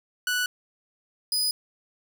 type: tone pair in turn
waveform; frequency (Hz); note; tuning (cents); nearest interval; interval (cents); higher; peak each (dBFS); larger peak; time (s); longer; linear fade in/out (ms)
sawtooth; 1480 / 4978; F#6 / D#8; 0 / 0; octave + major sixth; 2100; second; -20; neither; 0.27-0.46 / 1.32-1.51; neither; 2
effects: none